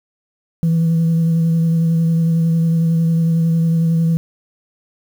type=tone with vibrato; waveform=sine; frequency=164.81 Hz; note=E3; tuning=in tune; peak=-10 dBFS; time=0.63-4.17 s; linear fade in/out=0 ms; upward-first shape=sine; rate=11 Hz; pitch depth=19 cents each way; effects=tanh soft clip ceiling -10 dBFS + 7-bit